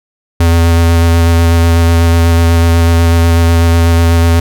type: tone with vibrato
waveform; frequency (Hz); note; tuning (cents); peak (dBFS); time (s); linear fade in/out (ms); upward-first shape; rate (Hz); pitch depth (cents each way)
square; 83.9; E2; +31; -6; 0.4-4.4; 5; square; 8.1; 11
effects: none